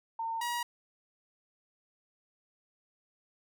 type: tone pair in turn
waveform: sine / sawtooth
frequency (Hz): 908 / 956.4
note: A#5 / A#5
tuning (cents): -46 / +44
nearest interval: minor second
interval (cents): 90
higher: second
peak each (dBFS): -32 / -28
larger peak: second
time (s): 0.19-0.41 / 0.41-0.63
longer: neither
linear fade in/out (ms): 5
effects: none